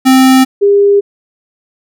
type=tone pair in turn; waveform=square / sine; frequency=261.6 / 403.3 Hz; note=C4 / G4; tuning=0 / +49 cents; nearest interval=perfect fifth; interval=749 cents; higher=second; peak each=-4 dBFS; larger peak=neither; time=0.05-0.45 / 0.61-1.01 s; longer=neither; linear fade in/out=20 ms; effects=none